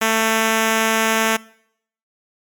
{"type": "tone", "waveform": "5% pulse", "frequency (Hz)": 222.4, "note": "A3", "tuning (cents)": 19, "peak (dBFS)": -4, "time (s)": [0.01, 1.37], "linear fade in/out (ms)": 10, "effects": ["noise-tail reverb RT60 0.7 s tail -23 dB re dry", "MP3 96 kbps"]}